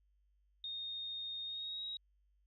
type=tone with pitch glide; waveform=sine; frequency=3693 to 3810 Hz; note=A#7 to A#7; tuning=-17 to +37 cents; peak=-40 dBFS; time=0.64-1.97 s; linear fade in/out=2 ms; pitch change=+54 cents; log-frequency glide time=1.45-1.84 s; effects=added 50 Hz sine -70 dBFS peak until 2.46 s